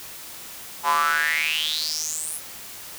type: tone with high-pass filter sweep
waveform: square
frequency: 77.78 Hz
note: D#2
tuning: in tune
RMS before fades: -24 dBFS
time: 0.83-2.41 s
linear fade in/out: 50 ms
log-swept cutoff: 900 to 11000 Hz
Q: 7.8
effects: white hiss -39 dBFS RMS until 2.98 s